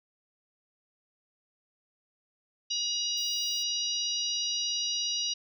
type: harmonic tone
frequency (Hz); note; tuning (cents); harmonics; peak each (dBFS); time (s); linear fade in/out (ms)
957; A#5; +45; 3 / 4 / 5 / 6; -34 / -34 / -34 / -34; 2.7-5.34; 10
type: noise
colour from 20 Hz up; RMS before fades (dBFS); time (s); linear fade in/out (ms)
violet; -49; 3.17-3.63; 5
effects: none